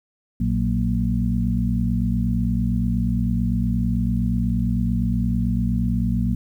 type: harmonic tone with a mistuned harmonic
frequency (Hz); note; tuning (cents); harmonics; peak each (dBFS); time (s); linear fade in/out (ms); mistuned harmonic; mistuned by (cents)
58; A#1; -8; 1 / 2 / 3 / 4; -24 / -24 / -24 / -24; 0.4-6.35; 5; 3; +90
effects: 9-bit